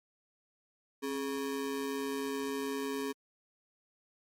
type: ring-modulated tone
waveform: square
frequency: 345.3 Hz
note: F4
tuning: 20 cents flat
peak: -31 dBFS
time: 1.02-3.13 s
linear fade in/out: 20 ms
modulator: 74.3 Hz
effects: MP3 64 kbps